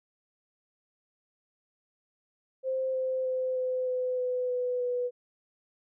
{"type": "tone with pitch steps", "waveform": "sine", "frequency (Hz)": [523.3, 518.8, 514.3, 509.9, 505.5, 501.1, 496.8, 492.5], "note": ["C5", "C5", "C5", "C5", "B4", "B4", "B4", "B4"], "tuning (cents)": [0, -15, -30, -45, 40, 25, 10, -5], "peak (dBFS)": -27, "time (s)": [2.63, 5.11], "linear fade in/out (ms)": 50, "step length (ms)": 310, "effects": []}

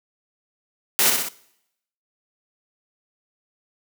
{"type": "noise with echo", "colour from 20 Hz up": "white", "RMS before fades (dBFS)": -18, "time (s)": [0.99, 1.1], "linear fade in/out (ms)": 0, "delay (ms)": 62, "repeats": 3, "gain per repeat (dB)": -4, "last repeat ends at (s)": 1.286, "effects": ["noise-tail reverb RT60 0.8 s tail -21 dB re dry", "high-pass 150 Hz 12 dB/octave"]}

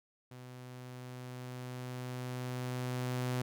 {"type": "tone with level ramp", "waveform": "sawtooth", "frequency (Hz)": 125.8, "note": "B2", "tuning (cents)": 32, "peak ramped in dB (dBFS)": [-44, -28], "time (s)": [0.31, 3.42], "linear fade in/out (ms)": 5, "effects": []}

